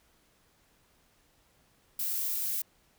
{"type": "noise", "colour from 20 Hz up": "violet", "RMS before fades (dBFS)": -32, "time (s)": [1.99, 2.62], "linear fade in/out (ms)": 5, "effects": ["pink hiss -67 dBFS RMS until 2.98 s"]}